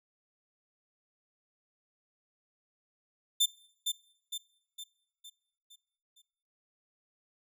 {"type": "tone with echo", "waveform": "sawtooth", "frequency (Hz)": 3563, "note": "A7", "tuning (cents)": 21, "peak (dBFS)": -20, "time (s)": [3.4, 3.46], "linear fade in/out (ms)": 10, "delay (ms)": 460, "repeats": 6, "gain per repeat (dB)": -6, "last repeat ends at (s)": 6.22, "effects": ["noise-tail reverb RT60 0.8 s tail -23 dB re dry"]}